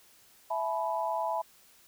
sine chord, E suspended fourth, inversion none, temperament equal with one note detuned, 659.3 / 858.4 / 987.8 Hz, E5 / A5 / B5, 0 / -43 / 0 cents, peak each -33 dBFS, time 0.5-1.42 s, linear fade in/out 10 ms, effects white hiss -60 dBFS RMS until 1.87 s

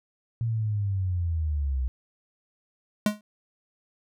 sine linear sweep, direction down, 117.2 to 61.74 Hz, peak -24 dBFS, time 0.41-1.88 s, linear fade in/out 0 ms
square tone with exponential decay, 210 Hz, G#3, 19 cents sharp, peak -17 dBFS, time 3.06-3.21 s, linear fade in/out 2 ms, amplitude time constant 31 ms
effects none

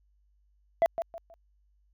sine tone with echo, 669 Hz, E5, 25 cents sharp, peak -16 dBFS, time 0.82-0.86 s, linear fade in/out 0 ms, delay 160 ms, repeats 3, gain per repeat -11 dB, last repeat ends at 1.34 s, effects tanh soft clip ceiling -18 dBFS + added 50 Hz sine -64 dBFS peak until 1.93 s

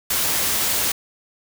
white noise, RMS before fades -21 dBFS, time 0.1-0.92 s, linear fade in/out 5 ms, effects none

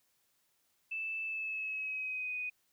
sine tone with pitch glide, 2637 to 2490 Hz, E7 to D#7, 0 to +1 cents, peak -35 dBFS, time 0.91-2.5 s, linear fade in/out 10 ms, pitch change -99 cents, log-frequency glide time 1.24-2.37 s, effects white hiss -75 dBFS RMS until 2.72 s

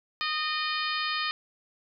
harmonic tone with a mistuned harmonic, 612 Hz, D#5, 29 cents flat, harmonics 2 / 3 / 4 / 5 / 6 / 7 / 8, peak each -32 / -34 / -35 / -36 / -37 / -37 / -38 dBFS, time 0.21-1.31 s, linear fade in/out 0 ms, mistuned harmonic 2, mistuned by +18 cents, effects none

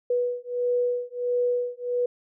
sine beating tone pair, 488.8 / 490.3 Hz, B4 / B4, -18 / -13 cents, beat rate 1.5 Hz, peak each -26 dBFS, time 0.1-2.06 s, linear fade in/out 5 ms, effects none

